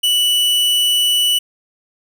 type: tone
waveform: 45% pulse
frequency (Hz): 2960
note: F#7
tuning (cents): 0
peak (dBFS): -12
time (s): 0.03-1.39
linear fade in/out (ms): 10
effects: none